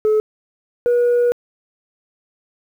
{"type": "tone pair in turn", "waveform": "sine", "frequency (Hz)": [430, 482.9], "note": ["A4", "B4"], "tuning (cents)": [-40, -39], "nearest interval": "major second", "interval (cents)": 201, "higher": "second", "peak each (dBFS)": -10, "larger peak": "neither", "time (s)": [[0.05, 0.2], [0.86, 1.32]], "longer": "second", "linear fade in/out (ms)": 0, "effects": ["tanh soft clip ceiling -11 dBFS", "8-bit"]}